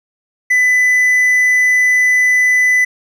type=tone; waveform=triangle; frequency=1999 Hz; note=B6; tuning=20 cents sharp; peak=-7 dBFS; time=0.5-2.85 s; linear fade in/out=10 ms; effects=none